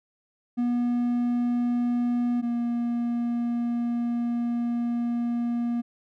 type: tone pair in turn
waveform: triangle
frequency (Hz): 241.7 / 237.5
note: B3 / A#3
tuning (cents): -37 / +33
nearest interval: unison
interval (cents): 30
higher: first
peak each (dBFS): -20 / -22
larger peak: first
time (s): 0.57-2.42 / 2.42-5.82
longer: second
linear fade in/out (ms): 20
effects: none